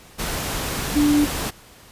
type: tone in noise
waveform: sine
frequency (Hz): 293.7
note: D4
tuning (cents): 0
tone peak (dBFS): -14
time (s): 0.95-1.26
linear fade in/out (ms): 20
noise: pink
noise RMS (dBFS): -26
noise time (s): 0.18-1.51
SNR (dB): +9
effects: pink hiss -47 dBFS RMS until 1.91 s + resampled to 32000 Hz